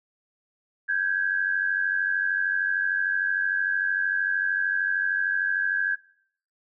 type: tone pair together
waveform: sine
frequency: 1568 / 1661.2 Hz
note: G6 / G#6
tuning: 0 / 0 cents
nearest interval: minor second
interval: 100 cents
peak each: -25 dBFS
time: 0.88-5.96 s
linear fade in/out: 20 ms
effects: noise-tail reverb RT60 0.6 s tail -21 dB re dry